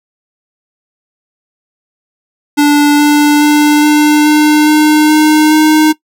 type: tone with pitch steps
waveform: square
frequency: 292.2 / 294.6 / 297 / 299.4 / 301.8 / 304.3 / 306.7 / 309.2 Hz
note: D4 / D4 / D4 / D4 / D4 / D#4 / D#4 / D#4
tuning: -9 / +6 / +20 / +33 / +47 / -38 / -25 / -11 cents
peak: -5 dBFS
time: 2.57-5.93 s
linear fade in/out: 20 ms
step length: 420 ms
effects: noise-tail reverb RT60 0.1 s tail -19 dB re dry